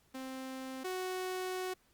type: tone pair in turn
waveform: sawtooth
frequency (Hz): 262.2 / 370.1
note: C4 / F#4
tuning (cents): +4 / 0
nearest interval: tritone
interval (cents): 596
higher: second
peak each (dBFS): -37 / -32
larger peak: second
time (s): 0.14-0.84 / 0.84-1.74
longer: second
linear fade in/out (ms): 10
effects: pink hiss -70 dBFS RMS until 1.93 s + Opus 48 kbps